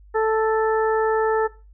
harmonic tone, 440 Hz, A4, in tune, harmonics 1 / 2 / 3 / 4, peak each -18 / -24 / -28 / -30 dBFS, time 0.14-1.48 s, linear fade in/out 20 ms, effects noise-tail reverb RT60 0.3 s tail -18 dB re dry + added 50 Hz sine -45 dBFS peak until 1.73 s

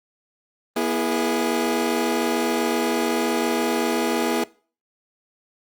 25% pulse chord, E major, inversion second, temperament equal with one note detuned, 241.3 / 329.6 / 415.3 Hz, B3 / E4 / G#4, -40 / 0 / 0 cents, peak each -21 dBFS, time 0.76-4.44 s, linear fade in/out 5 ms, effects noise-tail reverb RT60 0.4 s tail -22 dB re dry + Opus 32 kbps

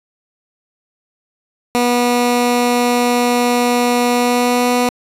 15% pulse tone with pitch glide, 243.2 to 245.7 Hz, B3 to B3, -26 to -9 cents, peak -6 dBFS, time 1.75-4.89 s, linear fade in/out 0 ms, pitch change +17 cents, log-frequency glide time 4.09-4.7 s, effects resampled to 32000 Hz

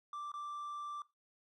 triangle tone with dropouts, 1174.7 Hz, D6, in tune, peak -39 dBFS, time 0.13-1.02 s, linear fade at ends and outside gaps 2 ms, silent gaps 0.318-0.339 s, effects noise-tail reverb RT60 0.2 s tail -17 dB re dry + resampled to 24000 Hz

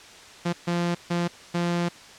sawtooth tone bursts at uneven times, 173 Hz, F3, 16 cents flat, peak -19 dBFS, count 4, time 0.45-0.53 / 0.67-0.95 / 1.1-1.28 / 1.54-1.89 s, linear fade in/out 10 ms, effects white hiss -46 dBFS RMS until 2.18 s + low-pass 6000 Hz 12 dB/octave

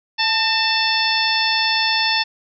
harmonic tone with a mistuned harmonic, 883 Hz, A5, 6 cents sharp, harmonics 1 / 2 / 3 / 4 / 5 / 6, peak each -23 / -23 / -23 / -23 / -23 / -23 dBFS, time 0.18-2.24 s, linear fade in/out 20 ms, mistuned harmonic 2, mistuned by +45 cents, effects none

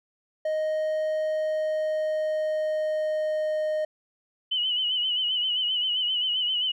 triangle tone with pitch glide, 622.3 to 617.3 Hz, D#5 to D#5, 0 to -14 cents, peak -22 dBFS, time 0.45-3.85 s, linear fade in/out 5 ms, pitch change -14 cents, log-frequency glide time 1.26-3.64 s
sine tone with vibrato, 2983 Hz, F#7, 13 cents sharp, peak -23 dBFS, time 4.51-6.72 s, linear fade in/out 10 ms, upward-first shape sine, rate 7.6 Hz, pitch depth 60 cents each way
effects none

